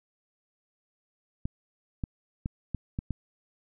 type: clicks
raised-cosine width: 5 ms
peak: -18 dBFS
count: 6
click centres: 1.455 / 2.038 / 2.459 / 2.747 / 2.989 / 3.107 s
effects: none